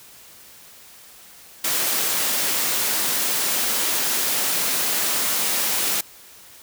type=high-pass noise; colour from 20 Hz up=white; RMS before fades=-22 dBFS; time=1.64-6.01 s; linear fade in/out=5 ms; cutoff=180 Hz; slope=12 dB/octave; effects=white hiss -46 dBFS RMS until 6.62 s